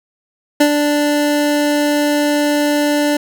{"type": "tone with ADSR envelope", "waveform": "25% pulse", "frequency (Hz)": 293.7, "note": "D4", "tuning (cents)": 0, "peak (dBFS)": -3, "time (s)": [0.6, 3.17], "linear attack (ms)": 8, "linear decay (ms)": 75, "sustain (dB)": -6, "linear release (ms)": 5, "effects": []}